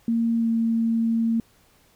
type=tone with pitch glide; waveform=sine; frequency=230.3 to 228 Hz; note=A#3 to A#3; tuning=-21 to -38 cents; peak=-19 dBFS; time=0.08-1.4 s; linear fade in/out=2 ms; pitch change=-17 cents; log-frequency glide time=0.38-0.47 s; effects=pink hiss -59 dBFS RMS until 1.95 s